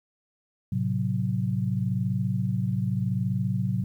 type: chord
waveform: sine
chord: F# diminished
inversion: first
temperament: equal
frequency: 110 / 130.81 / 185 Hz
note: A2 / C3 / F#3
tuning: 0 / 0 / 0 cents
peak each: -28 dBFS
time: 0.72-3.84 s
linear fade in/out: 5 ms
effects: 10-bit